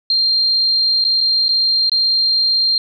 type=tone with dropouts; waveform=sine; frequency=4186 Hz; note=C8; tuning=in tune; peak=-12 dBFS; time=0.1-2.78 s; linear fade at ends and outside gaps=2 ms; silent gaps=1.042-1.049 / 1.206-1.21 / 1.483-1.49 / 1.896-1.917 s; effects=none